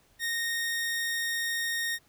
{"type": "tone", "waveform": "sawtooth", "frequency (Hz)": 1854, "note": "A#6", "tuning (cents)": -10, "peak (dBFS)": -25, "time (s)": [0.19, 1.99], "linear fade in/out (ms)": 50, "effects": ["pink hiss -64 dBFS RMS until 2.08 s"]}